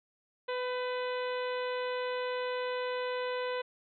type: harmonic tone with a mistuned harmonic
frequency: 499.6 Hz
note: B4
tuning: 20 cents sharp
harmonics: 1 / 2 / 3 / 4 / 5 / 6 / 7 / 8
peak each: -33 / -39 / -43 / -45 / -47 / -49 / -50 / -51 dBFS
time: 0.48-3.62 s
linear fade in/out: 10 ms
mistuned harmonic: 3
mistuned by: +21 cents
effects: none